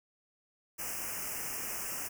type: band-stop noise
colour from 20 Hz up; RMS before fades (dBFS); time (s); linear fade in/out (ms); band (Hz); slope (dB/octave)
white; -38; 0.78-2.09; 20; 2900 to 5100; 96
effects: none